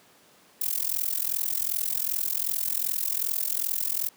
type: noise with amplitude modulation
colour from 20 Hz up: violet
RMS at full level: -24 dBFS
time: 0.61-4.09 s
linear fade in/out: 5 ms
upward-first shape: sine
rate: 42.6 Hz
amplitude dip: 95%
effects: pink hiss -57 dBFS RMS until 4.16 s + high-pass 200 Hz 12 dB/octave